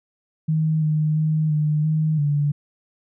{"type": "tone with pitch steps", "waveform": "sine", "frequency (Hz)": [157.3, 153.8, 155.8, 151.5, 156.1, 145.6], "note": ["D#3", "D#3", "D#3", "D#3", "D#3", "D3"], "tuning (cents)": [19, -20, 3, -46, 6, -15], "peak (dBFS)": -17, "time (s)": [0.48, 2.52], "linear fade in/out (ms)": 10, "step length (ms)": 340, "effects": []}